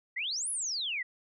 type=exponential two-way sweep; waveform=sine; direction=up then down; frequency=1893 to 10890 to 1893 Hz; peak=-31 dBFS; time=0.16-1.03 s; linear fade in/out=10 ms; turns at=0.5 s; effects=none